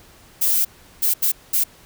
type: noise bursts at uneven times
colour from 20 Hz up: violet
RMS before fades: -18 dBFS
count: 4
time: 0.41-0.65 / 1.02-1.14 / 1.22-1.32 / 1.53-1.64 s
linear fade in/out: 10 ms
effects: pink hiss -49 dBFS RMS until 1.85 s